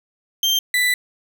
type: tone pair in turn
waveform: 35% pulse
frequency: 3157 / 1984.3 Hz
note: G7 / B6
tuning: +12 / +8 cents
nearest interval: minor sixth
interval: 804 cents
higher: first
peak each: -14 dBFS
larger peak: neither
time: 0.43-0.59 / 0.74-0.94 s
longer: second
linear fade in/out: 2 ms
effects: none